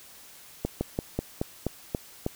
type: slowing click train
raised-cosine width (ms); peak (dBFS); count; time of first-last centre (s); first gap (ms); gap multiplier
2; -13; 8; 0.65-2.264; 160; 1.12
effects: white hiss -50 dBFS RMS until 2.35 s